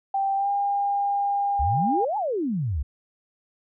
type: tone with pitch glide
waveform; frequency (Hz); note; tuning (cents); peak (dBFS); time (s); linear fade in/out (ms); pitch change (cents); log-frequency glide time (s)
sine; 784 to 804.6; G5 to G5; 0 to +45; -21; 0.14-2.05; 5; +45; 0.36-0.49
type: exponential two-way sweep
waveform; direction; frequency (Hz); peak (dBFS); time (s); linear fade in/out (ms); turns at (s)
sine; up then down; 61.7 to 880 to 61.7; -23; 1.59-2.83; 10; 2.17
effects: none